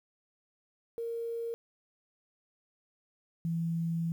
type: tone pair in turn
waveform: sine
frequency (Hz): 463.7 / 166.42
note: A#4 / E3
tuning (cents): -9 / +17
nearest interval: octave + tritone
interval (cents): 1774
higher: first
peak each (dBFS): -33 / -29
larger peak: second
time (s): 0.98-1.54 / 3.45-4.12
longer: second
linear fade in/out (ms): 0
effects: 10-bit